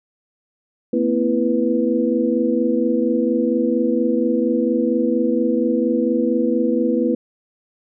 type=tone cluster; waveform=sine; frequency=230.2 / 254.5 / 331 / 492.2 Hz; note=A#3 / C4 / E4 / B4; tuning=-22 / -48 / +7 / -6 cents; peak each=-21 dBFS; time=0.93-7.15 s; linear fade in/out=5 ms; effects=none